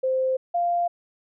sine tone pair in turn, 521 / 695.5 Hz, C5 / F5, -7 / -7 cents, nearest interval perfect fourth, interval 500 cents, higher second, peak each -20 dBFS, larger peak neither, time 0.03-0.37 / 0.54-0.88 s, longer neither, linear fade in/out 10 ms, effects none

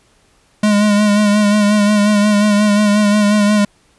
square tone with vibrato, 207.7 Hz, G#3, in tune, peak -10 dBFS, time 0.63-3.65 s, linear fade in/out 5 ms, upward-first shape sine, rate 5.6 Hz, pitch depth 36 cents each way, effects pink hiss -54 dBFS RMS until 3.98 s + resampled to 24000 Hz

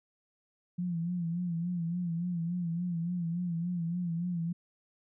sine tone with vibrato, 172.3 Hz, F3, 23 cents flat, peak -30 dBFS, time 0.78-4.53 s, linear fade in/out 10 ms, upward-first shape sine, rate 3.5 Hz, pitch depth 73 cents each way, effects none

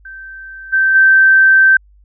sine tone with level steps, 1555 Hz, G6, 14 cents flat, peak -29 / -9 / -5 dBFS, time 0.05-1.77 s, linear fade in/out 5 ms, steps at 0.72 / 0.94 s, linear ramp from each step 20 ms, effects added 50 Hz sine -44 dBFS peak until 2.04 s

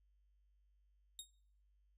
20% pulse tone with exponential decay, 3729 Hz, A#7, in tune, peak -37 dBFS, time 1.19-1.31 s, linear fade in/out 1 ms, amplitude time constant 25 ms, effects noise-tail reverb RT60 0.7 s tail -24 dB re dry + added 50 Hz sine -70 dBFS peak until 1.97 s

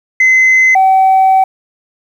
sine tone pair in turn, 2049 / 763.3 Hz, C7 / G5, -37 / -46 cents, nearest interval octave + perfect fourth, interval 1709 cents, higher first, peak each -3 dBFS, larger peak neither, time 0.2-0.75 / 0.75-1.44 s, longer second, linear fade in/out 5 ms, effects tanh soft clip ceiling -3 dBFS + 7-bit

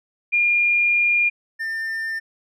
sine / triangle tone pair in turn, 2413 / 1797.8 Hz, D7 / A6, +46 / +37 cents, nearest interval perfect fourth, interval 509 cents, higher first, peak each -15 / -22 dBFS, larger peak first, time 0.32-1.3 / 1.59-2.2 s, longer first, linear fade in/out 20 ms, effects none

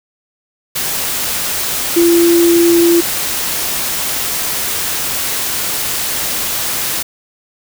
sine tone in noise, 340.9 Hz, F4, 42 cents flat, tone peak -7 dBFS, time 1.96-3.01 s, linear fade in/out 10 ms, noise white, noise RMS -18 dBFS, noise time 0.75-7.03 s, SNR +8 dB, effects none

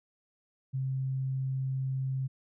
sine tone, 132.6 Hz, C3, 23 cents sharp, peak -29 dBFS, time 0.73-2.28 s, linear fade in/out 20 ms, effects none

